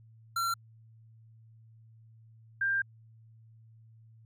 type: tone pair in turn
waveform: square / sine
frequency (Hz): 1364 / 1589.8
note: F6 / G6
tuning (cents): -41 / +24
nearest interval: minor third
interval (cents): 265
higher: second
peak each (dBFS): -29 / -26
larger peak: second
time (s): 0.36-0.54 / 2.61-2.82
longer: second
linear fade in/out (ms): 5
effects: added 112 Hz sine -54 dBFS peak until 4.25 s